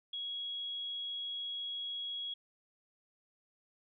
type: tone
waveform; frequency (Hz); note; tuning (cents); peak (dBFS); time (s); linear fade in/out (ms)
sine; 3322; G#7; 0; -37; 0.13-2.34; 5
effects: none